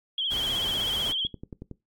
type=tone with vibrato; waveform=sine; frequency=3204 Hz; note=G7; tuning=37 cents sharp; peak=-25 dBFS; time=0.18-1.27 s; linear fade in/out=2 ms; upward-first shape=sine; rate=16 Hz; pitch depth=74 cents each way
type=noise; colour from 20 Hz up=pink; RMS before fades=-37 dBFS; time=0.3-1.13 s; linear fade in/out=20 ms
type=click train; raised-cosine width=3 ms; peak=-25 dBFS; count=6; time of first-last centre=1.25-1.713 s; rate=10.8 Hz
effects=noise-tail reverb RT60 0.2 s tail -20 dB re dry + AAC 64 kbps